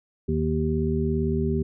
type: harmonic tone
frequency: 77.78 Hz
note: D#2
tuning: in tune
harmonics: 1 / 2 / 3 / 5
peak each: -27 / -27 / -27 / -27 dBFS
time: 0.28-1.63 s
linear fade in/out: 10 ms
effects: none